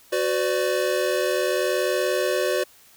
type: chord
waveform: square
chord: B minor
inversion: second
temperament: equal with one note detuned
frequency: 370 / 506.6 / 587.3 Hz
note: F#4 / B4 / D5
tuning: 0 / +44 / 0 cents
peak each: -26 dBFS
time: 0.12-2.64 s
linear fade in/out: 10 ms
effects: white hiss -53 dBFS RMS until 2.96 s